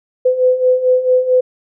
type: beating tone pair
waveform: sine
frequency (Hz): 504 / 508.5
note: B4 / C5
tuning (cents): +35 / -50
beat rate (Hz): 4.5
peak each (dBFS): -16 / -11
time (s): 0.25-1.41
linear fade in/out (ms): 10
effects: none